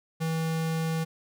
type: tone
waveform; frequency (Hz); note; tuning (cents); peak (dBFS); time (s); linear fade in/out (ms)
square; 161.9; E3; -31; -27; 0.2-1.05; 20
effects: none